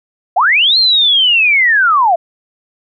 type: linear two-way sweep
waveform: sine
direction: up then down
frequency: 635 to 4253 to 638 Hz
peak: -7 dBFS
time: 0.36-2.16 s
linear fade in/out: 10 ms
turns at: 0.78 s
effects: none